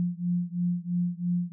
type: beating tone pair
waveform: sine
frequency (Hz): 174.61 / 177.61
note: F3 / F3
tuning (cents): 0 / +29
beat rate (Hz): 3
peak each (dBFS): -28 / -29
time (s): 0-1.52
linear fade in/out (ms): 0
effects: none